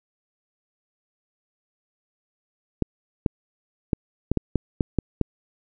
clicks, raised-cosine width 3 ms, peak -7 dBFS, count 9, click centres 2.823 / 3.262 / 3.932 / 4.316 / 4.373 / 4.557 / 4.808 / 4.987 / 5.213 s, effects none

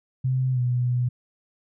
sine tone with pitch glide, 129.6 to 123.53 Hz, C3 to B2, -16 to +1 cents, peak -20 dBFS, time 0.24-1.09 s, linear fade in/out 10 ms, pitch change -83 cents, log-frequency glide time 0.52-0.6 s, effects none

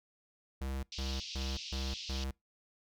square tone bursts, 66.9 Hz, C2, 39 cents sharp, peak -36 dBFS, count 5, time 0.61-2.31 s, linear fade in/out 5 ms, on 220 ms, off 150 ms
white band-pass noise, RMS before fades -44 dBFS, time 0.92-2.24 s, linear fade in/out 2 ms, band 2600 to 5600 Hz, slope 48 dB/octave
effects noise-tail reverb RT60 0.2 s tail -25 dB re dry

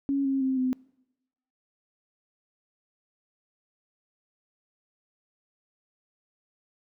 sine tone with pitch steps, 277.2 / 270.1 / 263.2 / 256.4 Hz, C#4 / C#4 / C4 / C4, 0 / -45 / +10 / -35 cents, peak -23 dBFS, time 0.09-0.73 s, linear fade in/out 0 ms, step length 160 ms, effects noise-tail reverb RT60 0.9 s tail -24 dB re dry

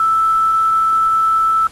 sine tone with quantisation, 1318.5 Hz, E6, in tune, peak -11 dBFS, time 0-1.67 s, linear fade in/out 2 ms, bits 6, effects pink hiss -43 dBFS RMS until 1.71 s + AAC 32 kbps

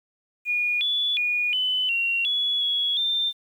sine tone with pitch steps, 2443 / 3438 / 2449 / 3016 / 2749 / 3389 / 3355 / 3586 Hz, D#7 / A7 / D#7 / F#7 / F7 / G#7 / G#7 / A7, -32 / -41 / -28 / +32 / -28 / +34 / +17 / +32 cents, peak -21 dBFS, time 0.45-3.33 s, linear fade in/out 50 ms, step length 360 ms, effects 9-bit

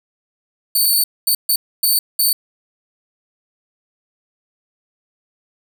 5% pulse tone bursts at uneven times, 4512 Hz, C#8, 30 cents sharp, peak -6 dBFS, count 5, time 0.75-1.04 / 1.27-1.35 / 1.49-1.56 / 1.83-1.99 / 2.19-2.33 s, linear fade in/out 5 ms, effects 8-bit

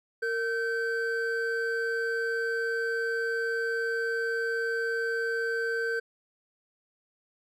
triangle tone pair together, 460 / 1545.9 Hz, A#4 / G6, -23 / -25 cents, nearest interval octave + major sixth, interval 2098 cents, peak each -28 dBFS, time 0.22-6 s, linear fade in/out 10 ms, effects none

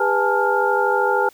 sine tone cluster, 404.1 / 494.9 / 837 / 890 / 1404 Hz, G#4 / B4 / G#5 / A5 / F6, -47 / +4 / +13 / +20 / +9 cents, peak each -22 dBFS, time 0-1.29 s, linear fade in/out 5 ms, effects white hiss -52 dBFS RMS until 1.33 s

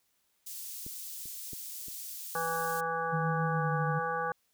white high-pass noise, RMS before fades -42 dBFS, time 0.46-2.81 s, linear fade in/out 10 ms, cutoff 5400 Hz, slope 12 dB/octave
clicks, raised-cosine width 3 ms, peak -32 / -40 / -32 / -38 dBFS, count 4, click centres 0.865 / 1.257 / 1.533 / 1.883 s
harmonic tone, 164.81 Hz, E3, in tune, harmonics 1 / 3 / 5 / 7 / 9 / 10, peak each -45 / -36 / -35 / -35 / -38 / -42 dBFS, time 2.35-4.32 s, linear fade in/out 2 ms
sine tone with pitch glide, 158.1 to 151.83 Hz, D#3 to D#3, +28 to -42 cents, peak -30 dBFS, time 3.12-4 s, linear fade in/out 20 ms, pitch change -70 cents, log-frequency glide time 3.52-3.67 s
effects white hiss -74 dBFS RMS until 4.53 s

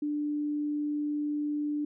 sine tone, 295.7 Hz, D4, 12 cents sharp, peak -28 dBFS, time 0.02-1.85 s, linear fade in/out 5 ms, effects none

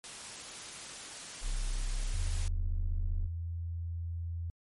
white noise, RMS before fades -44 dBFS, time 0.04-2.48 s, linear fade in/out 0 ms
triangle tone, 32.61 Hz, C1, 5 cents flat, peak -28 dBFS, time 1.41-3.29 s, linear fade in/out 50 ms
sine tone with pitch glide, 82.41 to 84.48 Hz, E2 to E2, 0 to +43 cents, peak -34 dBFS, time 2.14-4.5 s, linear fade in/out 0 ms, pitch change +43 cents, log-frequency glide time 3.1-3.48 s
effects low-pass 12000 Hz 12 dB/octave + MP3 48 kbps

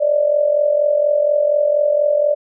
sine tone with amplitude modulation, 589 Hz, D5, 5 cents sharp, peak -9 dBFS, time 0-2.35 s, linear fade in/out 20 ms, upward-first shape sine, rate 44.2 Hz, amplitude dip 70%, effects none

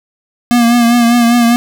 square tone with vibrato, 237.1 Hz, A#3, 30 cents sharp, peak -7 dBFS, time 0.51-1.56 s, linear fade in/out 0 ms, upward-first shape triangle, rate 5 Hz, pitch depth 46 cents each way, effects none

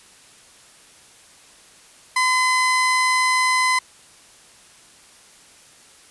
30% pulse tone pair together, 1019 / 2038 Hz, C6 / C7, -46 / -46 cents, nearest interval octave, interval 1200 cents, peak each -15 / -22 dBFS, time 2.16-3.79 s, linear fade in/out 5 ms, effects white hiss -49 dBFS RMS until 6.1 s + resampled to 24000 Hz

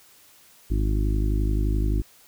harmonic tone, 51.6 Hz, G#1, 10 cents flat, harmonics 1 / 2 / 3 / 4 / 5 / 6 / 7, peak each -21 / -28 / -39 / -36 / -35 / -33 / -37 dBFS, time 0.7-2.02 s, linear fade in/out 10 ms, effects white hiss -54 dBFS RMS until 2.27 s

